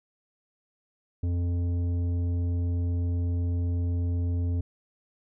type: tone with tanh clipping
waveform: triangle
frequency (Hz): 87.2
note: F2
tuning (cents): -2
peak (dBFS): -26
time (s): 1.23-4.61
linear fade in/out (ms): 5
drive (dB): 14
effects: none